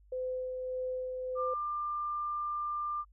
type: tone with tremolo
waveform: sine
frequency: 510 Hz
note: C5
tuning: 44 cents flat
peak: -32 dBFS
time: 0.12-1.54 s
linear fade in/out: 5 ms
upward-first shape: sine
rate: 1.7 Hz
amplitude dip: 30%
type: tone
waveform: sine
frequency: 1193 Hz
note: D6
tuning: 27 cents sharp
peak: -32 dBFS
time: 1.35-3.05 s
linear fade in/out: 50 ms
effects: added 50 Hz sine -58 dBFS peak until 3.12 s